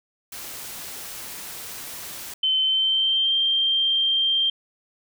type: noise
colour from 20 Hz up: white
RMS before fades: -36 dBFS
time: 0.32-2.34 s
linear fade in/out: 5 ms
type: tone with pitch glide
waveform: sine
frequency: 3072 to 3169 Hz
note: G7 to G7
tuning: -36 to +18 cents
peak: -18 dBFS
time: 2.43-4.5 s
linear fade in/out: 5 ms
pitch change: +54 cents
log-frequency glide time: 2.62-3.35 s
effects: none